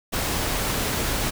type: noise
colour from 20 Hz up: pink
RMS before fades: -25 dBFS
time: 0.12-1.31 s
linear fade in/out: 20 ms
effects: none